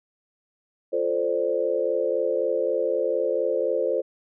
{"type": "chord", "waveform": "sine", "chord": "D minor seventh", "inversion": "first", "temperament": "equal", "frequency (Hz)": [349.2, 440, 523.3, 587.3], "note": ["F4", "A4", "C5", "D5"], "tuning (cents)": [0, 0, 0, 0], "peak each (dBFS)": [-30, -27, -24, -29], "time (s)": [0.92, 4.02], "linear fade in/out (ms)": 20, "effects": []}